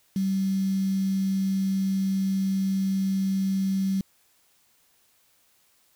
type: tone with quantisation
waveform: sine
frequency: 192.5 Hz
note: G3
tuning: 31 cents flat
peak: -22 dBFS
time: 0.16-4.01 s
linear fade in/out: 2 ms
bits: 7
effects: white hiss -64 dBFS RMS until 5.95 s